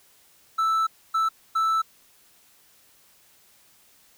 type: tone bursts at uneven times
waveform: triangle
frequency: 1318.5 Hz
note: E6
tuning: in tune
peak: -18 dBFS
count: 3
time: 0.58-0.87 / 1.14-1.29 / 1.55-1.82 s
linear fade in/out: 10 ms
effects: white hiss -58 dBFS RMS until 4.17 s